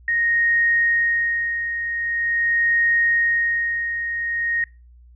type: tone with tremolo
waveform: sine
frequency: 1864.7 Hz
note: A#6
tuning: in tune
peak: -15 dBFS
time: 0.08-4.64 s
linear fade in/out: 2 ms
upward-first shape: sine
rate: 0.44 Hz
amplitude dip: 60%
effects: noise-tail reverb RT60 0.3 s tail -24 dB re dry + added 60 Hz sine -45 dBFS peak until 5.15 s